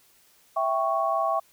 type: chord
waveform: sine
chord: C# diminished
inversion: first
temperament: equal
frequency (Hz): 659.3 / 784 / 1108.7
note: E5 / G5 / C#6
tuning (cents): 0 / 0 / 0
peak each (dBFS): -26 / -28 / -26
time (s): 0.56-1.4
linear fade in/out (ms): 10
effects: white hiss -60 dBFS RMS until 1.52 s